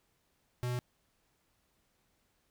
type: tone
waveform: square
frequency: 123.47 Hz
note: B2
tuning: in tune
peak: -33 dBFS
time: 0.63-0.79 s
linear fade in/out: 0 ms
effects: pink hiss -75 dBFS RMS until 2.5 s